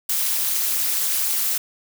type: noise with amplitude modulation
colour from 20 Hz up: blue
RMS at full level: -18 dBFS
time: 0.09-1.58 s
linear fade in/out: 5 ms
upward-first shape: sine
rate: 224 Hz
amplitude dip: 90%
effects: none